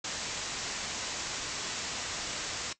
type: low-pass noise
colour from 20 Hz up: white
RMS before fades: -37 dBFS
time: 0.04-2.73 s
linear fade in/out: 5 ms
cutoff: 7700 Hz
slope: 96 dB/octave
effects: noise-tail reverb RT60 0.1 s tail -17 dB re dry